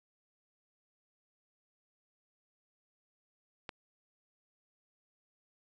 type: click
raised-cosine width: 0.3 ms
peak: -24 dBFS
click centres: 3.692 s
effects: resampled to 16000 Hz